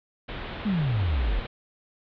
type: low-pass noise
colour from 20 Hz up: pink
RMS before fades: -36 dBFS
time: 0.28-1.47 s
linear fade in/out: 10 ms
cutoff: 3800 Hz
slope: 48 dB/octave
type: exponential sweep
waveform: sine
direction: down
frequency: 220 to 41.22 Hz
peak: -22 dBFS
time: 0.65-1.4 s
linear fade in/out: 10 ms
effects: none